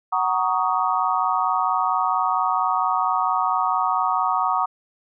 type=chord; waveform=sine; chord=D# minor seventh; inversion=first; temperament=just; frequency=746.7 / 933.4 / 1120.1 / 1244.5 Hz; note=F#5 / A#5 / C#6 / D#6; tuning=+16 / +2 / +18 / 0 cents; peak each=-24 dBFS; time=0.12-4.66 s; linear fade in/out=10 ms; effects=none